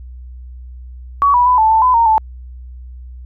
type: tone with pitch steps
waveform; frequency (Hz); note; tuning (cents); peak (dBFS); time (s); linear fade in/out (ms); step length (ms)
sine; 1128 / 978 / 998 / 877 / 886 / 1008 / 924 / 876; C#6 / B5 / B5 / A5 / A5 / B5 / A#5 / A5; +30 / -17 / +18 / -6 / +12 / +35 / -16 / -8; -8; 1.22-2.18; 0; 120
effects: added 62 Hz sine -30 dBFS peak until 3.25 s